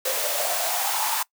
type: noise with high-pass filter sweep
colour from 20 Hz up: white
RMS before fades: -25 dBFS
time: 0.05-1.23 s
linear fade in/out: 5 ms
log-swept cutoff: 510 to 970 Hz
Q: 6.4
effects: noise-tail reverb RT60 0.1 s tail -22 dB re dry